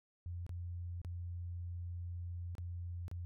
sine tone with dropouts, 87.31 Hz, F2, in tune, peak -40 dBFS, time 0.26-3.25 s, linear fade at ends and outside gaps 0 ms, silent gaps 0.465-0.493 / 1.016-1.048 / 2.552-2.582 / 3.081-3.114 s, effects none

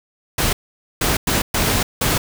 pink noise bursts at uneven times, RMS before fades -18 dBFS, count 5, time 0.38-0.53 / 1.01-1.17 / 1.27-1.42 / 1.54-1.83 / 2.01-2.18 s, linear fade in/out 5 ms, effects none

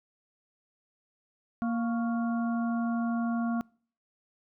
harmonic tone with a mistuned harmonic, 233.1 Hz, A#3, in tune, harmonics 1 / 3 / 5 / 6, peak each -27 / -37 / -41 / -43 dBFS, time 1.62-3.61 s, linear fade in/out 0 ms, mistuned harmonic 5, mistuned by -79 cents, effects noise-tail reverb RT60 0.5 s tail -26 dB re dry

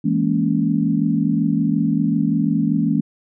sine chord, A# half-diminished seventh, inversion second, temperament equal with one note detuned, 164.81 / 207.7 / 233.1 / 280.1 Hz, E3 / G#3 / A#3 / C#4, 0 / 0 / 0 / +18 cents, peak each -21 dBFS, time 0.04-3.01 s, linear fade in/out 10 ms, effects none

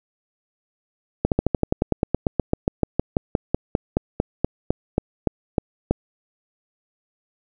slowing click train, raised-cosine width 2 ms, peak -4 dBFS, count 29, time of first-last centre 1.25-5.91 s, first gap 68 ms, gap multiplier 1.06, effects none

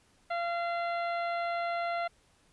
harmonic tone, 687 Hz, F5, 29 cents flat, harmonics 1 / 2 / 3 / 4 / 5 / 6, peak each -31 / -37 / -40 / -49 / -51 / -51 dBFS, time 0.3-2.08 s, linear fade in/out 10 ms, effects pink hiss -66 dBFS RMS until 2.52 s + resampled to 24000 Hz

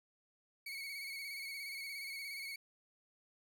30% pulse tone with vibrato, 2217 Hz, C#7, in tune, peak -40 dBFS, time 0.66-2.56 s, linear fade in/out 5 ms, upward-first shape square, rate 17 Hz, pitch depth 36 cents each way, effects none

